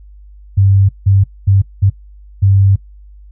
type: tone bursts at uneven times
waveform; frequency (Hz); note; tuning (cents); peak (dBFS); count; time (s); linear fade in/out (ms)
sine; 98; G2; 0; -6; 5; 0.57-0.89 / 1.06-1.24 / 1.47-1.62 / 1.82-1.9 / 2.42-2.76; 10
effects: noise-tail reverb RT60 0.1 s tail -19 dB re dry + added 50 Hz sine -35 dBFS peak until 3.31 s